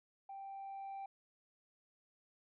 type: tone with level ramp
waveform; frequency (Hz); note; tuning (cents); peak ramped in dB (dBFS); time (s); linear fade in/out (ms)
sine; 784; G5; 0; -45 to -40; 0.29-1.06; 5
effects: tanh soft clip ceiling -42 dBFS